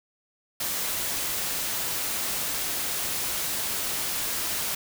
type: noise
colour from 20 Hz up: white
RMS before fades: -29 dBFS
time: 0.6-4.75 s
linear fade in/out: 5 ms
effects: none